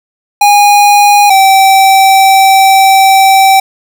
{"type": "tone pair in turn", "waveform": "square", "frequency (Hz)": [820, 774], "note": ["G#5", "G5"], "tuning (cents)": [-22, -22], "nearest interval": "minor second", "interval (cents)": 100, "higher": "first", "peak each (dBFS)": -3, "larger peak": "neither", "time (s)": [[0.41, 1.3], [1.3, 3.6]], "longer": "second", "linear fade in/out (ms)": 5, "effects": []}